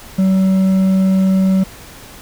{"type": "tone with hard clipping", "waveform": "triangle", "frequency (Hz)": 190, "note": "F#3", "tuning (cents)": 46, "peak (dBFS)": -11, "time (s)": [0.18, 1.64], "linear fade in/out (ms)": 10, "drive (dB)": 7, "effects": ["pink hiss -37 dBFS RMS until 2.21 s"]}